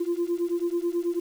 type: beating tone pair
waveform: sine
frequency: 340.6 / 349.8 Hz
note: F4 / F4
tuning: -43 / +3 cents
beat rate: 9.2 Hz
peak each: -26 dBFS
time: 0-1.2 s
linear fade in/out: 10 ms
effects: tanh soft clip ceiling -19 dBFS + 8-bit